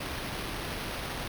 pink noise with sample-and-hold, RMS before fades -36 dBFS, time 0-1.28 s, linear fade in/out 5 ms, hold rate 7350 Hz, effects none

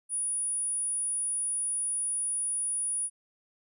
sine tone, 9720 Hz, D#9, 42 cents flat, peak -28 dBFS, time 0.09-3.1 s, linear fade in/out 50 ms, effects none

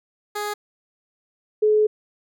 15% pulse / sine tone pair in turn, 415.9 / 426.6 Hz, G#4 / G#4, +2 / +46 cents, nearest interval unison, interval 44 cents, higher second, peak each -19 / -14 dBFS, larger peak second, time 0.35-0.54 / 1.62-1.87 s, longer second, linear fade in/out 10 ms, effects none

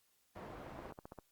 white low-pass noise, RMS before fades -50 dBFS, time 0.35-0.92 s, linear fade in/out 10 ms, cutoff 820 Hz, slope 12 dB/octave
click train, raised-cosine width 1 ms, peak -34 dBFS, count 7, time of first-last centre 0.79-1.187 s, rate 15.1 Hz
effects white hiss -75 dBFS RMS until 1.31 s + Opus 48 kbps

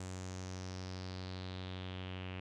sawtooth tone with low-pass filter sweep, 92.5 Hz, F#2, in tune, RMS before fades -44 dBFS, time 0-2.4 s, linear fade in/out 5 ms, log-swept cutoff 7700 to 2700 Hz, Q 4, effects none

